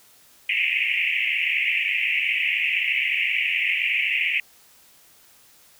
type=band-pass noise; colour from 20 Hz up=white; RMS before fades=-23 dBFS; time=0.49-4.4 s; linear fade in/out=2 ms; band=2000 to 2800 Hz; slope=96 dB/octave; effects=white hiss -54 dBFS RMS until 5.79 s